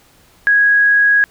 sine tone, 1656 Hz, G#6, 5 cents flat, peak -8 dBFS, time 0.47-1.24 s, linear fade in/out 0 ms, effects pink hiss -50 dBFS RMS until 1.3 s

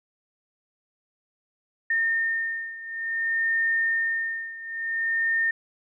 sine beating tone pair, 1821 / 1821.56 Hz, A#6 / A#6, -41 / -40 cents, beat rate 0.56 Hz, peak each -25 / -28 dBFS, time 1.9-5.51 s, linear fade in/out 5 ms, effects none

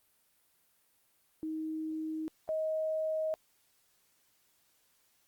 sine tone pair in turn, 315.1 / 630.2 Hz, D#4 / D#5, +22 / +22 cents, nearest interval octave, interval 1200 cents, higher second, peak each -34 / -30 dBFS, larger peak second, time 1.43-2.28 / 2.49-3.34 s, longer neither, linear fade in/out 0 ms, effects white hiss -71 dBFS RMS until 5.27 s + Opus 32 kbps

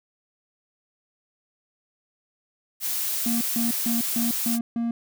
blue noise, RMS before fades -27 dBFS, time 2.8-4.59 s, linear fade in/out 50 ms
triangle tone bursts, 233.1 Hz, A#3, in tune, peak -21 dBFS, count 6, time 3.26-4.91 s, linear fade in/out 2 ms, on 150 ms, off 150 ms
effects none

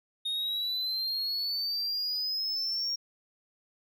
triangle exponential sweep, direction up, 3698 to 5588 Hz, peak -28 dBFS, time 0.25-2.96 s, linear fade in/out 10 ms, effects none

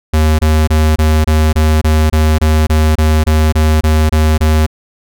square tone bursts, 77.78 Hz, D#2, in tune, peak -8 dBFS, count 16, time 0.13-4.665 s, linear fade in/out 10 ms, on 260 ms, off 25 ms, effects none

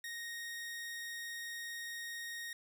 sawtooth tone, 1864.7 Hz, A#6, in tune, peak -38 dBFS, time 0.04-2.53 s, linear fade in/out 2 ms, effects none

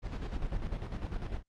brown noise with tremolo, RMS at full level -34 dBFS, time 0.02-1.43 s, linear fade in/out 50 ms, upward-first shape square, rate 10 Hz, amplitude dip 55%, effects low-pass 5000 Hz 12 dB/octave + Opus 48 kbps

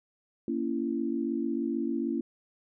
sine chord, A# diminished, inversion none, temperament just, 233.1 / 279.7 / 335.6 Hz, A#3 / C#4 / E4, 0 / +16 / +31 cents, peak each -32 dBFS, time 0.48-2.21 s, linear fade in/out 2 ms, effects none

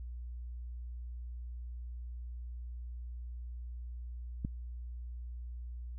click, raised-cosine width 5 ms, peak -22 dBFS, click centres 4.449 s, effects added 60 Hz sine -40 dBFS peak until 5.98 s

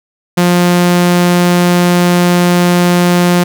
sawtooth tone, 176.4 Hz, F3, 18 cents sharp, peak -3 dBFS, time 0.37-3.44 s, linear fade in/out 10 ms, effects none

